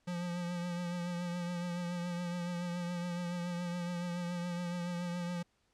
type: tone with vibrato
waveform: square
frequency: 175.2 Hz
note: F3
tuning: 6 cents sharp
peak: -36 dBFS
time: 0.07-5.43 s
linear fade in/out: 10 ms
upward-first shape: triangle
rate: 7.1 Hz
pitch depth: 38 cents each way
effects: pink hiss -75 dBFS RMS until 5.73 s + low-pass 8000 Hz 12 dB/octave